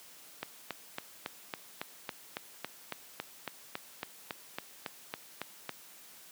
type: click train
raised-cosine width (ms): 0.3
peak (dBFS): -19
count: 20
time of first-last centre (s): 0.43-5.693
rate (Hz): 3.61
effects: white hiss -54 dBFS RMS until 6.31 s + high-pass 150 Hz 12 dB/octave